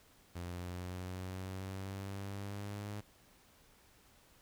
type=linear sweep; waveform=sawtooth; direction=up; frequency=87.2 to 103.83 Hz; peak=-37 dBFS; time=0.35-3.01 s; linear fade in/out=10 ms; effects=pink hiss -65 dBFS RMS until 4.41 s